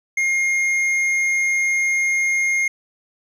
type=tone with hard clipping; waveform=sine; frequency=2133 Hz; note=C7; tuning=33 cents sharp; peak=-18 dBFS; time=0.17-2.68 s; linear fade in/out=5 ms; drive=6 dB; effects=none